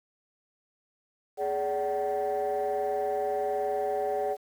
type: tone cluster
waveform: sine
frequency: 418.2 / 577 / 757 Hz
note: G#4 / D5 / F#5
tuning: +12 / -31 / +39 cents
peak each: -29 / -30 / -29 dBFS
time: 1.37-4.37 s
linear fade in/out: 50 ms
effects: tanh soft clip ceiling -22 dBFS + 9-bit